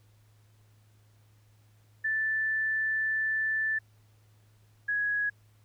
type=tone pair in turn; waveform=sine; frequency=1760 / 1668.7 Hz; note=A6 / G#6; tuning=0 / +8 cents; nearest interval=minor second; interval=92 cents; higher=first; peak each=-26 dBFS; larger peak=neither; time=2.04-3.79 / 4.88-5.3 s; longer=first; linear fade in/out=10 ms; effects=added 106 Hz sine -59 dBFS peak until 5.64 s + pink hiss -69 dBFS RMS until 5.64 s

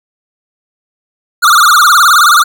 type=tone with vibrato; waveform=square; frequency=1300 Hz; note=E6; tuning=24 cents flat; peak=-4 dBFS; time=1.42-2.44 s; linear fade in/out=20 ms; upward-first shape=sine; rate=19 Hz; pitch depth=200 cents each way; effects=none

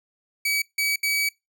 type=tone bursts at uneven times; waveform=sawtooth; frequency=2279 Hz; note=C#7; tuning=47 cents sharp; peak=-18 dBFS; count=3; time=0.45-0.62 / 0.78-0.96 / 1.03-1.29 s; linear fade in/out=5 ms; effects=noise-tail reverb RT60 0.2 s tail -24 dB re dry

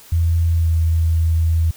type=tone with pitch glide; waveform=sine; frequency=83.5 to 81.78 Hz; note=E2 to E2; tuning=+23 to -13 cents; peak=-13 dBFS; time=0.12-1.71 s; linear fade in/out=5 ms; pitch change=-36 cents; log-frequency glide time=0.52-0.71 s; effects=white hiss -44 dBFS RMS until 1.76 s

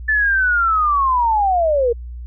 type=linear sweep; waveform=sine; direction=down; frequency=1760 to 455.2 Hz; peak=-13 dBFS; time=0.08-1.93 s; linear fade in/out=10 ms; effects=added 60 Hz sine -28 dBFS peak until 2.26 s

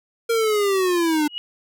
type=linear sweep; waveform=square; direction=down; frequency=466.2 to 293.7 Hz; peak=-18 dBFS; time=0.29-1.28 s; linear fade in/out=10 ms
type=tone with exponential growth; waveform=sine; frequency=2900 Hz; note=F#7; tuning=35 cents flat; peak=-22 dBFS; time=1.24-1.38 s; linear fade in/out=0 ms; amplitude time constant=30 ms
effects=none

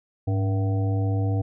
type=harmonic tone with a mistuned harmonic; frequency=95.4 Hz; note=G2; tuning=47 cents flat; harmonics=1 / 3 / 5 / 7 / 8; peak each=-21 / -31 / -35 / -38 / -39 dBFS; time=0.27-1.42 s; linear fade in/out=10 ms; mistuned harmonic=1; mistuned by=+130 cents; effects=none

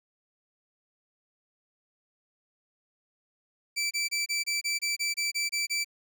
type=tone bursts; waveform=20% pulse; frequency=2326 Hz; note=D7; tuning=17 cents flat; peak=-22 dBFS; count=12; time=3.76-5.846 s; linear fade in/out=20 ms; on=150 ms; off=26 ms; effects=none

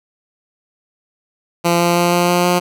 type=tone with pitch steps; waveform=10% pulse; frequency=171.6 / 172.79 / 174 / 175.21 / 176.42 / 177.65 Hz; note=F3 / F3 / F3 / F3 / F3 / F3; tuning=-30 / -18 / -6 / +6 / +18 / +30 cents; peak=-4 dBFS; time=1.64-2.6 s; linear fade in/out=20 ms; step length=160 ms; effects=none

